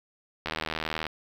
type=click train; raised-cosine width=0.3 ms; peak=-14 dBFS; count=49; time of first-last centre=0.46-1.067 s; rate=79.1 Hz; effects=7-bit